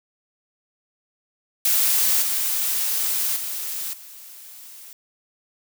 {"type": "noise with level steps", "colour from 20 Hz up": "blue", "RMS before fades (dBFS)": [-19, -23, -29, -42], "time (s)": [1.65, 4.93], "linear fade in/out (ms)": 2, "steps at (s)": [2.22, 3.36, 3.93], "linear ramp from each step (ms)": 5, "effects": []}